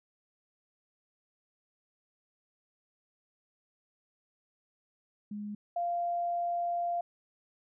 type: tone pair in turn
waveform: sine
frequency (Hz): 207.7 / 694.2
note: G#3 / F5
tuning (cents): 0 / -11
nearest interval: octave + major sixth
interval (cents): 2089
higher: second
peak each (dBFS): -36 / -29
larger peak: second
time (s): 5.31-5.55 / 5.76-7.01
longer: second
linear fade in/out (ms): 5
effects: none